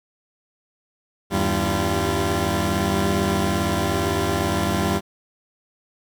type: tone cluster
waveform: 15% pulse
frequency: 79.8 / 97.5 / 195.5 / 342.9 Hz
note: D#2 / G2 / G3 / F4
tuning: +44 / -9 / -4 / -32 cents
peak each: -19 dBFS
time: 1.3-5.01 s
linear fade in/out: 50 ms
effects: none